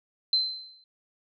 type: tone with exponential decay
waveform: sine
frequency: 4085 Hz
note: C8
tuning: 42 cents flat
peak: -18 dBFS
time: 0.33-0.84 s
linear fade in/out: 2 ms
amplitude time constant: 110 ms
effects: none